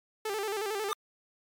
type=tone with vibrato; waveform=sawtooth; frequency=415.3 Hz; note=G#4; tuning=in tune; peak=-27 dBFS; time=0.25-0.92 s; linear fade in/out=5 ms; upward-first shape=square; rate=11 Hz; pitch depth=83 cents each way
type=tone with exponential growth; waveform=square; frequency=1209 Hz; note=D6; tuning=50 cents sharp; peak=-25 dBFS; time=0.85-0.93 s; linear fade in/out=0 ms; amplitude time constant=16 ms
effects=MP3 96 kbps